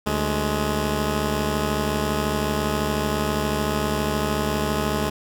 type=tone pair together; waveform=10% pulse; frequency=74.3 / 210.2 Hz; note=D2 / G#3; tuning=+21 / +21 cents; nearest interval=octave + tritone; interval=1800 cents; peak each=-16 dBFS; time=0.06-5.1 s; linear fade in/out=10 ms; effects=none